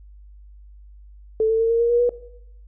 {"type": "tone with pitch steps", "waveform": "sine", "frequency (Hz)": [440, 447.2, 454.5, 461.9, 469.4, 477.1, 484.8], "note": ["A4", "A4", "A#4", "A#4", "A#4", "A#4", "B4"], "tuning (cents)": [0, 28, -44, -16, 12, 40, -32], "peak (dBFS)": -15, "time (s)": [1.4, 2.093], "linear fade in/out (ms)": 2, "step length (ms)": 99, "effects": ["noise-tail reverb RT60 0.8 s tail -18 dB re dry", "added 50 Hz sine -42 dBFS peak until 2.67 s"]}